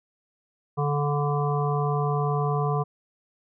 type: harmonic tone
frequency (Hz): 145.2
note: D3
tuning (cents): -19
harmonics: 1 / 3 / 5 / 7 / 8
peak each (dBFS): -24 / -29 / -31 / -32 / -33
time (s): 0.77-2.84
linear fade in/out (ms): 20
effects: none